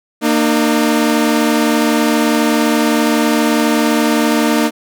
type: tone pair together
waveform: sawtooth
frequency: 231.2 / 303.2 Hz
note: A#3 / D#4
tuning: -14 / -45 cents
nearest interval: perfect fourth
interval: 469 cents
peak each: -10 dBFS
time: 0.21-4.71 s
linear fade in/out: 50 ms
effects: none